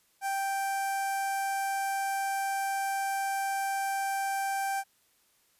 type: tone with notch filter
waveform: sawtooth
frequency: 784 Hz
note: G5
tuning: in tune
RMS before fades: -31 dBFS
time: 0.21-4.84 s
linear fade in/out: 50 ms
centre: 3600 Hz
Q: 0.76
effects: white hiss -68 dBFS RMS until 5.59 s + resampled to 32000 Hz